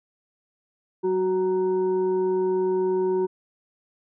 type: tone with frequency modulation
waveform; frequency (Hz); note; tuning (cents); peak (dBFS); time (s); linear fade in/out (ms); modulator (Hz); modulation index
sine; 371.7; F#4; +8; -20; 1.03-3.27; 20; 560; 0.45
effects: none